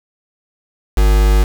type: tone with quantisation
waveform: triangle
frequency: 50.9 Hz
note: G#1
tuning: 34 cents flat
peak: -6 dBFS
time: 0.96-1.45 s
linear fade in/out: 20 ms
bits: 3
effects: none